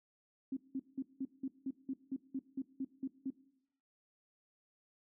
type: tone bursts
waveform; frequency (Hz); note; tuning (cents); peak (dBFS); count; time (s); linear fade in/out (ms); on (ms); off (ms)
sine; 266.9; C4; +35; -35; 13; 0.52-3.304; 5; 48; 180
effects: noise-tail reverb RT60 0.8 s tail -18 dB re dry